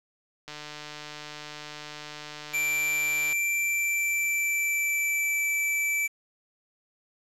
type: click train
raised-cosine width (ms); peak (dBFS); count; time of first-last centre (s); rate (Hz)
0.2; -22; 428; 0.48-3.327; 150
type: tone with pitch glide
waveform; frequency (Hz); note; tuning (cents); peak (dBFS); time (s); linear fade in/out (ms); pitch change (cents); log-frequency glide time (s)
square; 2349 to 2319; D7 to D7; 0 to -22; -25; 2.53-6.08; 20; -22; 3.46-5.45
effects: resampled to 32000 Hz + 8-bit